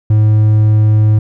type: tone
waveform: triangle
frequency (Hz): 107.3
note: A2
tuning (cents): -43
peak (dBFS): -4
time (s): 0.1-1.19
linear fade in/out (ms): 5
effects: none